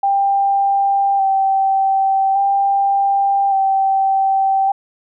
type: tone with vibrato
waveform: sine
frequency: 784 Hz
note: G5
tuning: in tune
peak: -12 dBFS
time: 0.03-4.72 s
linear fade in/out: 5 ms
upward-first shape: square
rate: 0.43 Hz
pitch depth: 18 cents each way
effects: none